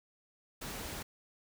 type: noise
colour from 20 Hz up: pink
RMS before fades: -42 dBFS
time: 0.61-1.03 s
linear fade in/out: 10 ms
effects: none